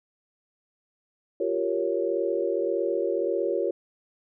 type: chord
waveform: sine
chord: G half-diminished seventh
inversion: third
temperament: equal with one note detuned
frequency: 349.2 / 390.9 / 466.2 / 554.4 Hz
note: F4 / G4 / Bb4 / Db5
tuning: 0 / -5 / 0 / 0 cents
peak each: -29 dBFS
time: 1.4-3.71 s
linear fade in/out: 5 ms
effects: none